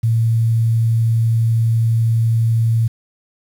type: tone with quantisation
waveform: sine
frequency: 114 Hz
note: A#2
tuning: 38 cents flat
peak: -12 dBFS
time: 0.03-2.88 s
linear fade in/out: 10 ms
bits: 7
effects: none